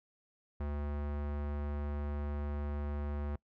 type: tone with low-pass filter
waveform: square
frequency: 72.8 Hz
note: D2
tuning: 15 cents flat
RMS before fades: -37 dBFS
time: 0.6-3.36 s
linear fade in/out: 5 ms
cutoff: 1400 Hz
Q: 0.83
effects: noise-tail reverb RT60 0.1 s tail -24 dB re dry